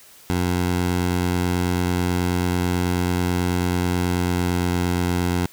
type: tone with pitch glide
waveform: 15% pulse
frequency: 89.2 to 88.53 Hz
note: F2 to F2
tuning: +37 to +24 cents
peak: -13 dBFS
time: 0.3-5.46 s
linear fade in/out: 0 ms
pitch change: -13 cents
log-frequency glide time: 3.99-4.65 s
effects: white hiss -48 dBFS RMS until 5.52 s